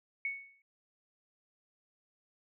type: tone with exponential decay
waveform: sine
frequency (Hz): 2217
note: C#7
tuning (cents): 0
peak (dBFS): -30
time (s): 0.25-0.62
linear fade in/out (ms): 2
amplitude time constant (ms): 79
effects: none